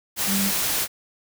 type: tone in noise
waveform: sine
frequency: 197.3 Hz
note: G3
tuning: 11 cents sharp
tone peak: -23 dBFS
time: 0.26-0.52 s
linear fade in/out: 50 ms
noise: white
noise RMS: -24 dBFS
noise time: 0.16-0.88 s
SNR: -2 dB
effects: none